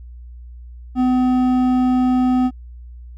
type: tone with hard clipping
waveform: triangle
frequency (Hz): 253.2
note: B3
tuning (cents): +43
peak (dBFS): -15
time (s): 0.95-2.51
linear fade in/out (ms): 50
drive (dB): 12
effects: added 60 Hz sine -34 dBFS peak until 3.17 s